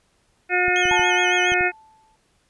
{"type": "harmonic tone", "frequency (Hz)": 360, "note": "F#4", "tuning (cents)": -47, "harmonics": [1, 2, 4, 5, 6, 7], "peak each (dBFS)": [-24, -24, -24, -24, -24, -24], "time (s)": [0.49, 1.72], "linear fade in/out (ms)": 50}
{"type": "clicks", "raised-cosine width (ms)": 5, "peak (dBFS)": -23, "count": 6, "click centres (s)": [0.682, 0.855, 0.912, 0.995, 1.52, 1.609]}
{"type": "tone with vibrato", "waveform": "35% pulse", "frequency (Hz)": 3137, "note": "G7", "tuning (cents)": 1, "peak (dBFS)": -24, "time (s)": [0.76, 1.54], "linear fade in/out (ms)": 0, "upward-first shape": "sine", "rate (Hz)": 7.2, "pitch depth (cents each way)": 92}
{"type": "tone with exponential decay", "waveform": "sine", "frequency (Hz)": 876, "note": "A5", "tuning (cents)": -8, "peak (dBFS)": -19, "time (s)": [0.91, 2.16], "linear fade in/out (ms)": 5, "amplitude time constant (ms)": 270}
{"effects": ["pink hiss -64 dBFS RMS until 2.49 s", "resampled to 24000 Hz"]}